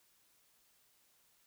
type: silence
effects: white hiss -71 dBFS RMS until 1.46 s